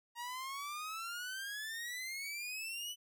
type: exponential sweep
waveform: sawtooth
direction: up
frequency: 937 to 3006 Hz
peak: -37 dBFS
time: 0.15-2.96 s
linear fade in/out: 50 ms
effects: none